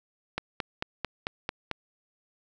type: click train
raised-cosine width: 0.3 ms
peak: -13 dBFS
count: 7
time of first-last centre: 0.38-1.713 s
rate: 4.5 Hz
effects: none